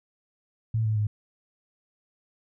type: tone with pitch steps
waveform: sine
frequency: 111.8 / 108.62 / 105.53 Hz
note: A2 / A2 / G#2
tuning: +28 / -22 / +28 cents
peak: -22 dBFS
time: 0.74-1.07 s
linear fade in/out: 5 ms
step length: 110 ms
effects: none